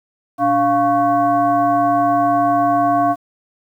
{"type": "tone with frequency modulation", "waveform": "sine", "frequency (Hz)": 699, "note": "F5", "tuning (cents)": 1, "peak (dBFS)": -12, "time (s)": [0.38, 3.16], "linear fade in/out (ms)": 50, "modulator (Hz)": 410, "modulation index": 0.96, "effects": ["8-bit"]}